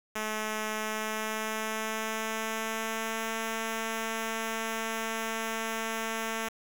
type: tone with pitch glide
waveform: 5% pulse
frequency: 215.9 to 224 Hz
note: A3 to A3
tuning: -33 to +31 cents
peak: -20 dBFS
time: 0.15-6.49 s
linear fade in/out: 10 ms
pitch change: +64 cents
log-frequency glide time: 0.72-3.3 s
effects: 8-bit